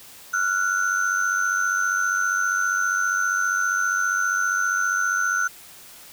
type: tone cluster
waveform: sine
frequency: 1375 / 1470 / 6160 Hz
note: F6 / F#6 / G8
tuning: -27 / -12 / -31 cents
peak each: -24 / -22 / -30 dBFS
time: 0.33-5.48 s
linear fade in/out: 10 ms
effects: white hiss -45 dBFS RMS until 6.12 s